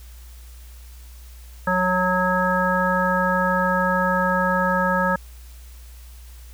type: harmonic tone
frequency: 183.3 Hz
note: F#3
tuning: 16 cents flat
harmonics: 1 / 3 / 5 / 7 / 9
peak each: -24 / -24 / -24 / -24 / -24 dBFS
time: 1.67-5.16 s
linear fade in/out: 5 ms
effects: added 60 Hz sine -39 dBFS peak until 6.53 s + white hiss -51 dBFS RMS until 6.53 s